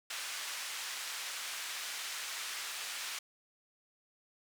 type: band-pass noise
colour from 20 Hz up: pink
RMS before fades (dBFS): -41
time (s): 0.1-3.19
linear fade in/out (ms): 5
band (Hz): 1600 to 9700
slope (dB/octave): 12
effects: none